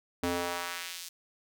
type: tone with high-pass filter sweep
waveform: square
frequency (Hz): 87.31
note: F2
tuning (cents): 0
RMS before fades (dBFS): -35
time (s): 0.23-1.09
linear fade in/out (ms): 5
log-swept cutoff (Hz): 230 to 5400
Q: 0.93
effects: none